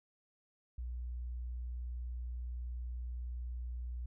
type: tone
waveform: sine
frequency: 60.7 Hz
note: B1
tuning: 29 cents flat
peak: -38 dBFS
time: 0.78-4.06 s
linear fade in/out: 5 ms
effects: none